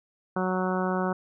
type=harmonic tone; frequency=185 Hz; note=F#3; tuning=in tune; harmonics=1 / 2 / 3 / 4 / 5 / 6 / 7 / 8; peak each=-28 / -31 / -33 / -34 / -35 / -36 / -36 / -37 dBFS; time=0.36-1.13 s; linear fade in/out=5 ms; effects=none